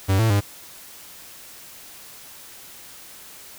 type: tone with pitch steps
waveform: 45% pulse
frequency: 96.3 / 112 / 101.4 Hz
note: G2 / A2 / G#2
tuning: -30 / +31 / -41 cents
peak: -16 dBFS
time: 0.08-0.41 s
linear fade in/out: 20 ms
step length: 110 ms
effects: white hiss -43 dBFS RMS until 3.58 s

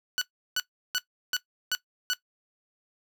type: tone bursts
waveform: 15% pulse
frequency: 1483 Hz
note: F#6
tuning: 4 cents sharp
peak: -18 dBFS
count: 6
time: 0.18-2.134 s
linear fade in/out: 0 ms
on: 34 ms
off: 350 ms
effects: noise-tail reverb RT60 0.1 s tail -17 dB re dry

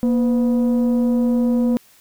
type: tone pair together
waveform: sine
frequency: 237.5 / 504 Hz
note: A#3 / B4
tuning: +33 / +35 cents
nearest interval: octave + minor second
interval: 1302 cents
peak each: -13 / -22 dBFS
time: 0.03-1.77 s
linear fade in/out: 0 ms
effects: tanh soft clip ceiling -12 dBFS + white hiss -52 dBFS RMS until 2 s

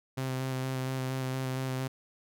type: tone with vibrato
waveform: sawtooth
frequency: 130.81 Hz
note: C3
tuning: in tune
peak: -27 dBFS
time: 0.17-1.88 s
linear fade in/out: 10 ms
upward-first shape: square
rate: 4.3 Hz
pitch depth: 13 cents each way
effects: none

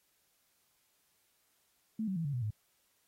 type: tone with pitch steps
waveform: sine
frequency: 219.6 / 190.07 / 164.51 / 142.39 / 123.25 / 106.67 Hz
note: A3 / F#3 / E3 / C#3 / B2 / G#2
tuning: -3 / +47 / -3 / +47 / -3 / +47 cents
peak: -32 dBFS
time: 1.99-2.506 s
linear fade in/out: 5 ms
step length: 86 ms
effects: white hiss -74 dBFS RMS until 3.07 s + AAC 48 kbps

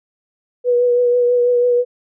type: tone with vibrato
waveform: sine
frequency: 487.8 Hz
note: B4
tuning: 21 cents flat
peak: -11 dBFS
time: 0.64-1.85 s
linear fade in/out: 50 ms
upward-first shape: triangle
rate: 6.1 Hz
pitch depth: 24 cents each way
effects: none

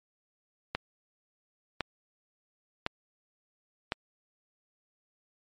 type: click train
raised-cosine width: 0.3 ms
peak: -13 dBFS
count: 4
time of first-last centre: 0.75-3.921 s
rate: 0.946 Hz
effects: MP3 48 kbps

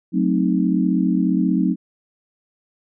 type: chord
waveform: sine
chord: F# diminished seventh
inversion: none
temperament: equal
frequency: 185 / 220 / 261.6 / 311.1 Hz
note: F#3 / A3 / C4 / Eb4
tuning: 0 / 0 / 0 / 0 cents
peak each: -19 / -23 / -21 / -22 dBFS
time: 0.12-1.76 s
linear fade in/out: 50 ms
effects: none

